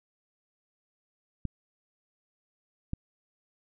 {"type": "clicks", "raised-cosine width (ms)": 5, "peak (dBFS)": -19, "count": 2, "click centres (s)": [1.453, 2.934], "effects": []}